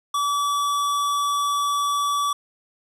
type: tone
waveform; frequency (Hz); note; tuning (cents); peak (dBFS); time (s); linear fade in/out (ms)
square; 1149; D6; -38; -21; 0.14-2.33; 5
effects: low-pass 12000 Hz 12 dB/octave + 10-bit